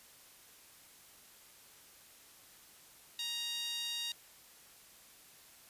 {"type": "tone with high-pass filter", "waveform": "sawtooth", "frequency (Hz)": 938, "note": "A#5", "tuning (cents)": 11, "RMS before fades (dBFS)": -39, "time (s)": [3.19, 4.12], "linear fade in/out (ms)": 2, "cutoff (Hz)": 3500, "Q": 3.9, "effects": ["white hiss -59 dBFS RMS until 5.69 s", "resampled to 32000 Hz"]}